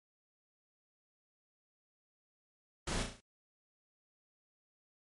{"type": "noise with echo", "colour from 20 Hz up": "pink", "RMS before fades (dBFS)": -37, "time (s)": [2.87, 3.03], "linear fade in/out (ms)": 5, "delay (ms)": 35, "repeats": 5, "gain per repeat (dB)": -5, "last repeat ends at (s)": 3.205, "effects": ["low-pass 10000 Hz 12 dB/octave", "MP3 48 kbps"]}